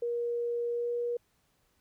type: tone with pitch glide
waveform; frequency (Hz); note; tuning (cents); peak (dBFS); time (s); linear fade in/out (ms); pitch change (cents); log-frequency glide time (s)
sine; 474.7 to 478.3; A#4 to A#4; +31 to +44; -29; 0.02-1.17; 5; +13; 0.72-0.91
effects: pink hiss -72 dBFS RMS until 1.8 s